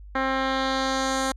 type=tone with low-pass filter sweep; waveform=10% pulse; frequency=265.5 Hz; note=C4; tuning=25 cents sharp; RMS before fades=-25 dBFS; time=0.15-1.32 s; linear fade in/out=5 ms; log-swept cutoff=2100 to 8900 Hz; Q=1.5; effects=added 50 Hz sine -40 dBFS peak until 1.36 s